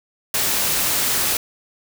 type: noise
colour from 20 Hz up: white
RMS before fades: -20 dBFS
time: 0.34-1.37 s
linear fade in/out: 2 ms
effects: none